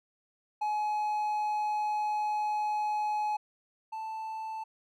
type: tone pair in turn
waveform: triangle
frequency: 845 / 880.9 Hz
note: G#5 / A5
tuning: +30 / +2 cents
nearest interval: minor second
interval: 72 cents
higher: second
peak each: -26 / -33 dBFS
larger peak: first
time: 0.61-3.37 / 3.92-4.64 s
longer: first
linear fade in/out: 10 ms
effects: none